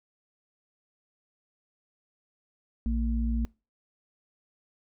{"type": "tone pair together", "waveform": "sine", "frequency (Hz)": [57.48, 229.9], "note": ["A#1", "A#3"], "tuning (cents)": [-24, -24], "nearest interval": "2 octaves", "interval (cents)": 2400, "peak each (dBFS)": [-26, -30], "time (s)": [2.86, 3.45], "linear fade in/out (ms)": 0, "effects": ["noise-tail reverb RT60 0.3 s tail -24 dB re dry"]}